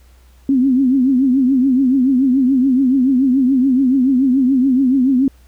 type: tone with vibrato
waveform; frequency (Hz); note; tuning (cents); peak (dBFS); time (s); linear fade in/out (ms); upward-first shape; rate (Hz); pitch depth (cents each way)
sine; 261.6; C4; 0; -10; 0.49-5.28; 2; triangle; 7; 130
effects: added 62 Hz sine -44 dBFS peak until 5.47 s + pink hiss -55 dBFS RMS until 5.47 s